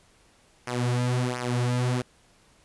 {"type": "tone with flanger", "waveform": "sawtooth", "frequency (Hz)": 123.6, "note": "B2", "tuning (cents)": 2, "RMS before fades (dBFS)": -26, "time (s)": [0.67, 2.02], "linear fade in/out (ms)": 5, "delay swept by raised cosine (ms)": [0.25, 5.45], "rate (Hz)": 1.4, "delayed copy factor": -0.8, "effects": ["pink hiss -60 dBFS RMS until 2.64 s", "resampled to 24000 Hz"]}